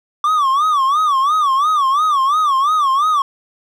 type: tone with vibrato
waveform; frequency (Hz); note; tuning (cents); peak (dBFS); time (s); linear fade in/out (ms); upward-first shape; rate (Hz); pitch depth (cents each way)
triangle; 1155; D6; -29; -10; 0.24-3.22; 2; sine; 2.9; 160
effects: none